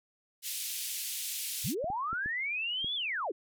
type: band-pass noise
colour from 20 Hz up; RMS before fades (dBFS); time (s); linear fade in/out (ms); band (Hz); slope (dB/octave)
white; -37; 0.42-1.75; 50; 2500 to 15000; 24
type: linear two-way sweep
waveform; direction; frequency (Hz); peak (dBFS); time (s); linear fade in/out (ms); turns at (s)
sine; up then down; 79 to 3520 to 285.5; -31; 1.64-3.32; 10; 2.95
type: clicks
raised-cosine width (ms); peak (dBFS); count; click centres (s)
3; -30; 5; 1.843 / 1.902 / 2.13 / 2.26 / 2.845
effects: none